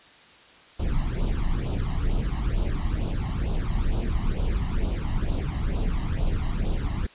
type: noise with flanger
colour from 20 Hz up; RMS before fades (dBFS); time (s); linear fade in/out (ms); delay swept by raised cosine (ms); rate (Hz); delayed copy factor
brown; -25; 0.79-7.07; 10; 0.25 to 1.04; 2.2; +0.85
effects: white hiss -51 dBFS RMS until 7.14 s + resampled to 8000 Hz